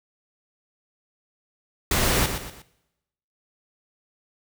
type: noise with echo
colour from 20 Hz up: pink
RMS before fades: -22 dBFS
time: 1.91-2.26 s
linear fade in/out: 2 ms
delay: 120 ms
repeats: 3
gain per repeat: -8 dB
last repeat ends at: 2.62 s
effects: noise-tail reverb RT60 0.9 s tail -19 dB re dry